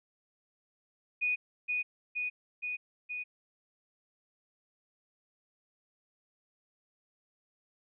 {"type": "tone with echo", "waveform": "sine", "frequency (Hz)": 2474, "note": "D#7", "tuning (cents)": -10, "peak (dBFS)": -27, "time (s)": [1.21, 1.36], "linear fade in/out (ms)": 20, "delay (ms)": 470, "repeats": 4, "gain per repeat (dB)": -2, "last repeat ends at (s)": 3.24, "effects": []}